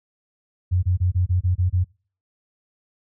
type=tone bursts; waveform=sine; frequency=90.7 Hz; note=F#2; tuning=34 cents flat; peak=-16 dBFS; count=8; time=0.71-1.845 s; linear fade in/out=20 ms; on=120 ms; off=25 ms; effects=noise-tail reverb RT60 0.4 s tail -24 dB re dry